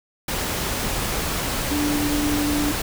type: tone in noise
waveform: sine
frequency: 293.7 Hz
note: D4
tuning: in tune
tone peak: -21 dBFS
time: 1.71-2.72 s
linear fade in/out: 5 ms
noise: pink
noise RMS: -25 dBFS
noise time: 0.28-2.82 s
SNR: +1 dB
effects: none